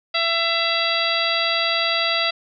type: harmonic tone with a mistuned harmonic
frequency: 670 Hz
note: E5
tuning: 28 cents sharp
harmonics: 1 / 2 / 3 / 4 / 5 / 6 / 7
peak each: -26 / -26 / -26 / -26 / -26 / -26 / -26 dBFS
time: 0.14-2.31 s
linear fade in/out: 10 ms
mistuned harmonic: 6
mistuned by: -61 cents
effects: none